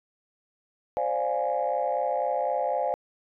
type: chord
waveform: sine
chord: D half-diminished seventh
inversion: third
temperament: equal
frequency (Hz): 523.3 / 587.3 / 698.5 / 830.6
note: C5 / D5 / F5 / Ab5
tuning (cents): 0 / 0 / 0 / 0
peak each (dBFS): -29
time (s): 0.97-2.94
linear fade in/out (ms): 0
effects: tanh soft clip ceiling -16 dBFS